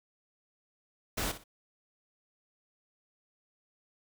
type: noise with echo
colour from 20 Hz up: pink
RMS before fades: -33 dBFS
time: 1.17-1.32 s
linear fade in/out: 10 ms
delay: 60 ms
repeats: 2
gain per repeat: -12 dB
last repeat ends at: 1.44 s
effects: none